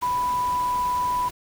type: tone in noise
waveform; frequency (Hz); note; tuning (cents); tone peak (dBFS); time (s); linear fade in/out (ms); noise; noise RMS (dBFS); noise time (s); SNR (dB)
sine; 990; B5; +4; -21; 0.02-1.29; 10; pink; -38; 0.01-1.31; +14
effects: none